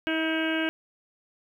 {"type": "harmonic tone with a mistuned harmonic", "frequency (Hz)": 320.7, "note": "E4", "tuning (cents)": -48, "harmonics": [1, 2, 3, 4, 5, 6, 7, 8, 9, 10], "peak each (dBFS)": [-27, -33, -41, -42, -31, -44, -36, -38, -35, -44], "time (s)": [0.07, 0.69], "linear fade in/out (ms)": 0, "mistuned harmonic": 5, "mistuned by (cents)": -18, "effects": ["10-bit"]}